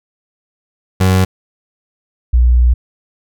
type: tone pair in turn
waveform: 30% pulse / sine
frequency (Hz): 93.6 / 60.64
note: F#2 / B1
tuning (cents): +20 / -31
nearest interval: minor sixth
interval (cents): 751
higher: first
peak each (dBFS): -6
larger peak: neither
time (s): 1-1.25 / 2.33-2.74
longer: second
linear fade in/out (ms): 10
effects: none